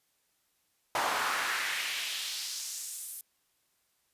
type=noise with high-pass filter sweep; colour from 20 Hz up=brown; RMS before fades=-34 dBFS; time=0.95-3.21 s; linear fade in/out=2 ms; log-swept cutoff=810 to 11000 Hz; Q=1.7; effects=white hiss -74 dBFS RMS until 4.13 s + resampled to 32000 Hz